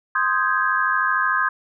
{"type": "chord", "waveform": "sine", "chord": "Ab major seventh", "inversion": "first", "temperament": "equal", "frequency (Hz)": [1046.5, 1244.5, 1568, 1661.2], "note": ["C6", "Eb6", "G6", "Ab6"], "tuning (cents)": [0, 0, 0, 0], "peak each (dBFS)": -23, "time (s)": [0.15, 1.49], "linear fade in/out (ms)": 5, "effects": []}